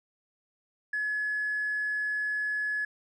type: tone with tanh clipping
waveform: triangle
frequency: 1700 Hz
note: G#6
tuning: 40 cents sharp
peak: -27 dBFS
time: 0.93-2.85 s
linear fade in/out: 5 ms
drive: 1 dB
effects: resampled to 22050 Hz